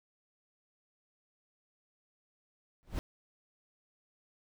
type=noise with exponential growth; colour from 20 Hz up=brown; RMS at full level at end=-29 dBFS; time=2.83-2.99 s; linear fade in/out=0 ms; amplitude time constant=33 ms; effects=none